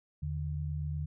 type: tone pair together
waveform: sine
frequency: 80.67 / 148.9 Hz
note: E2 / D3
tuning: -37 / +24 cents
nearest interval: major seventh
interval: 1061 cents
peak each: -35 / -35 dBFS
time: 0.22-1.06 s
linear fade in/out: 10 ms
effects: none